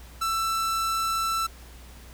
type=tone; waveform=45% pulse; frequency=1331 Hz; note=E6; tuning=16 cents sharp; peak=-24 dBFS; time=0.21-1.47 s; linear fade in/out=10 ms; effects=added 60 Hz sine -45 dBFS peak until 2.13 s + pink hiss -50 dBFS RMS until 2.13 s